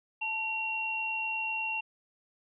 sine tone pair together, 880 / 2744 Hz, A5 / F7, 0 / -31 cents, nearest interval octave + minor sixth, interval 1969 cents, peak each -37 / -31 dBFS, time 0.21-1.81 s, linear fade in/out 10 ms, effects none

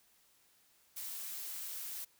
blue noise, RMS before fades -43 dBFS, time 0.96-2.05 s, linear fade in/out 10 ms, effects white hiss -69 dBFS RMS until 2.19 s

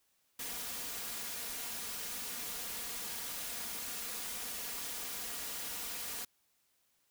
white noise with comb filter, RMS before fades -41 dBFS, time 0.39-6.25 s, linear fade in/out 5 ms, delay 4.2 ms, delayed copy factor +0.55, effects white hiss -75 dBFS RMS until 7.1 s

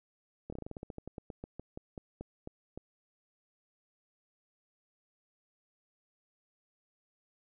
slowing click train, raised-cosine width 2 ms, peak -28 dBFS, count 21, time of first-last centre 0.5-2.776 s, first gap 25 ms, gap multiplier 1.14, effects none

